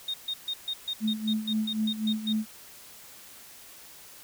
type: tone bursts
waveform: sine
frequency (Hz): 3700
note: A#7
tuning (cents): -14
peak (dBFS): -28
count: 12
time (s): 0.08-2.328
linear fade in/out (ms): 5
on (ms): 59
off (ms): 140
type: tone with tremolo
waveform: sine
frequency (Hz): 216.9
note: A3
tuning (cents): -25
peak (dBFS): -23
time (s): 1-2.46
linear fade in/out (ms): 50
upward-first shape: sine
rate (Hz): 3.9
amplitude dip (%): 75
effects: tanh soft clip ceiling -15 dBFS + white hiss -49 dBFS RMS until 4.23 s